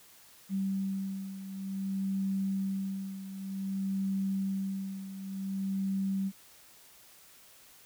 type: beating tone pair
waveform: sine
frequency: 193.6 / 194.14 Hz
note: G3 / G3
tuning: -21 / -16 cents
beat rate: 0.54 Hz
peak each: -32 / -37 dBFS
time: 0.49-6.32 s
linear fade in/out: 50 ms
effects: white hiss -57 dBFS RMS until 7.85 s